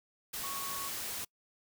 sine tone in noise, 1108.7 Hz, C#6, in tune, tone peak -41 dBFS, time 0.43-0.89 s, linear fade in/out 10 ms, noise white, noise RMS -39 dBFS, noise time 0.33-1.25 s, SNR -5 dB, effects noise-tail reverb RT60 0.1 s tail -26 dB re dry

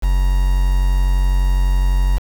triangle tone with quantisation, 45.96 Hz, F#1, 11 cents flat, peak -10 dBFS, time 0.02-2.19 s, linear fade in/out 20 ms, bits 5, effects none

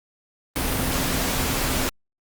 sine tone in noise, 260 Hz, C4, 11 cents flat, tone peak -32 dBFS, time 0.56-1.89 s, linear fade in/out 0 ms, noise pink, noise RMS -24 dBFS, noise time 0.56-1.89 s, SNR -11 dB, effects Opus 32 kbps

